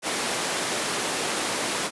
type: high-pass noise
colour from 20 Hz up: pink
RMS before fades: -27 dBFS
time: 0.02-1.91 s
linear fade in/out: 50 ms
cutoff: 310 Hz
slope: 12 dB/octave
effects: resampled to 24000 Hz